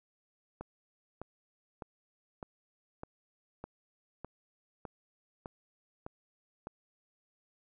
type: click train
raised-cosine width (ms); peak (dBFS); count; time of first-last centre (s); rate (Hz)
1; -27; 11; 0.61-6.671; 1.65
effects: none